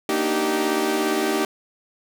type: chord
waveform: sawtooth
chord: Eb major seventh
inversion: second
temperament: equal with one note detuned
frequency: 233.1 / 293.7 / 311.1 / 387.5 Hz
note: Bb3 / D4 / Eb4 / G4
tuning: 0 / 0 / 0 / -20 cents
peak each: -25 / -25 / -21 / -19 dBFS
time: 0.09-1.45 s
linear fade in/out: 2 ms
effects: none